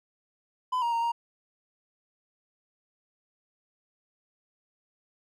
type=tone with pitch steps; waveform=triangle; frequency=1009 / 941 / 926 / 936 Hz; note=B5 / A#5 / A#5 / A#5; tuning=+37 / +16 / -12 / +7 cents; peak=-23 dBFS; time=0.72-1.12 s; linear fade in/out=10 ms; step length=100 ms; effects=none